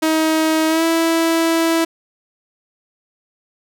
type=tone with pitch glide; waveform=sawtooth; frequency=316.9 to 329 Hz; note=D#4 to E4; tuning=+32 to -3 cents; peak=-10 dBFS; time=0.02-1.85 s; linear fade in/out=10 ms; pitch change=+65 cents; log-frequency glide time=0.68-0.84 s; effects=none